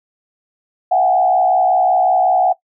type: tone with frequency modulation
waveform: sine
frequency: 740 Hz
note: F#5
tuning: in tune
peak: -10 dBFS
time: 0.91-2.53 s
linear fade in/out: 10 ms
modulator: 65.4 Hz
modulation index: 0.86
effects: noise-tail reverb RT60 0.1 s tail -19 dB re dry